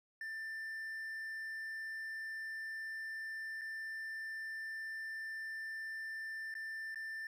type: tone with dropouts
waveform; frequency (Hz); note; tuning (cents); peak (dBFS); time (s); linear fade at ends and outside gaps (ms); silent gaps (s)
triangle; 1781; A6; +21; -39; 0.21-7.27; 2; 3.612-3.616 / 6.541-6.551 / 6.946-6.957
effects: none